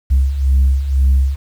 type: beating tone pair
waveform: sine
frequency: 65.7 / 67.7 Hz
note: C2 / C#2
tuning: +8 / -40 cents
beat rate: 2 Hz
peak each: -15 / -10 dBFS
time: 0.1-1.36 s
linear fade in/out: 20 ms
effects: tanh soft clip ceiling -6 dBFS + 7-bit